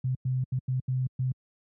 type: tone bursts at uneven times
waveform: sine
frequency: 128.6 Hz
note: C3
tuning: 30 cents flat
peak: -24 dBFS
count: 6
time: 0.04-0.15 / 0.25-0.44 / 0.52-0.59 / 0.68-0.8 / 0.88-1.07 / 1.19-1.32 s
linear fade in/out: 5 ms
effects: high-pass 80 Hz 12 dB/octave